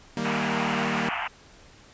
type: chord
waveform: sawtooth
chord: Eb major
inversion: none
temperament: equal with one note detuned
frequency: 156.65 / 196 / 233.1 Hz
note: Eb3 / G3 / Bb3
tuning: +12 / 0 / 0 cents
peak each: -30 / -27 / -25 dBFS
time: 0.17-1.09 s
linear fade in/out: 2 ms
type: band-pass noise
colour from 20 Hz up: pink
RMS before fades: -30 dBFS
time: 0.24-1.28 s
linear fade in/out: 10 ms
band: 660 to 3000 Hz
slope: 96 dB/octave
effects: pink hiss -52 dBFS RMS until 1.93 s + resampled to 16000 Hz